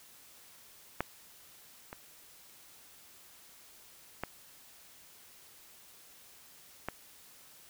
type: clicks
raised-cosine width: 0.5 ms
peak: -15 / -27 / -19 / -19 dBFS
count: 4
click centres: 1.006 / 1.929 / 4.236 / 6.886 s
effects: white hiss -57 dBFS RMS until 7.69 s

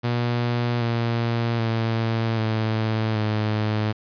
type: tone with pitch steps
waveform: sawtooth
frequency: 120 / 116.72 / 113.53 / 110.42 / 107.4 Hz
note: B2 / A#2 / A#2 / A2 / A2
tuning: -49 / +3 / -45 / +7 / -41 cents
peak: -17 dBFS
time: 0.03-3.93 s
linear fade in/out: 20 ms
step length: 780 ms
effects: resampled to 11025 Hz + 8-bit

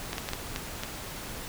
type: clicks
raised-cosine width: 0.2 ms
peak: -14 dBFS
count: 6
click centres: 0.131 / 0.182 / 0.289 / 0.334 / 0.561 / 0.835 s
effects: pink hiss -39 dBFS RMS until 1.48 s

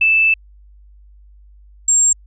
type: tone pair in turn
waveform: sine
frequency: 2637 / 7459 Hz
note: E7 / A#8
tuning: 0 / 0 cents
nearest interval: octave + tritone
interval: 1800 cents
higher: second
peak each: -10 dBFS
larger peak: neither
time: 0.01-0.34 / 1.88-2.13 s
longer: first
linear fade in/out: 5 ms
effects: added 50 Hz sine -42 dBFS peak until 2.26 s

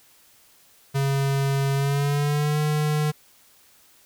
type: tone with pitch glide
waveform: square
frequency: 137.7 to 151.03 Hz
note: C#3 to D3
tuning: -11 to +49 cents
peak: -21 dBFS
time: 0.94-3.12 s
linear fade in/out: 20 ms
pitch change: +160 cents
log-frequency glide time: 1.74-2.59 s
effects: white hiss -56 dBFS RMS until 4.05 s

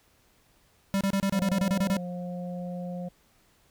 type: tone bursts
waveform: square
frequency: 196 Hz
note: G3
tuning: in tune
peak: -24 dBFS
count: 11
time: 0.94-1.968 s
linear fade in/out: 0 ms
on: 68 ms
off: 28 ms
type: harmonic tone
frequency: 177.9 Hz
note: F3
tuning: 32 cents sharp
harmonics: 1 / 3 / 4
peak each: -33 / -39 / -45 dBFS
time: 1.33-3.09 s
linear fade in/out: 10 ms
effects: pink hiss -64 dBFS RMS until 3.7 s

